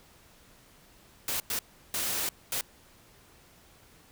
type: noise bursts at uneven times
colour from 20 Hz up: white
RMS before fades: -31 dBFS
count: 4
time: 1.28-1.4 / 1.5-1.59 / 1.94-2.29 / 2.52-2.61 s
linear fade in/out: 2 ms
effects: pink hiss -58 dBFS RMS until 4.11 s